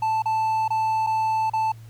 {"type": "tone with dropouts", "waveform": "triangle", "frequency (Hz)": 880, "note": "A5", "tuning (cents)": 0, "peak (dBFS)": -18, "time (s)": [0.02, 1.72], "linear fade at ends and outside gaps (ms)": 5, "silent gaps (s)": [[0.222, 0.256], [0.68, 0.704], [1.066, 1.07], [1.499, 1.534]], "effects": ["added 113 Hz sine -40 dBFS peak until 1.89 s", "pink hiss -56 dBFS RMS until 1.89 s"]}